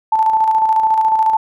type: tone with tremolo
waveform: sine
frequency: 880 Hz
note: A5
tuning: in tune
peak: -9 dBFS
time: 0.12-1.37 s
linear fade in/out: 5 ms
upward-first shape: square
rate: 14 Hz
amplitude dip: 40%
effects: none